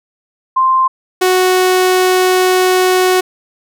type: tone pair in turn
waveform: sine / sawtooth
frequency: 1046.5 / 369.1 Hz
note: C6 / F#4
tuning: 0 / -4 cents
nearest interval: octave + tritone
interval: 1804 cents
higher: first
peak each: -8 / -5 dBFS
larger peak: second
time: 0.56-0.88 / 1.21-3.21 s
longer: second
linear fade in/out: 10 ms
effects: none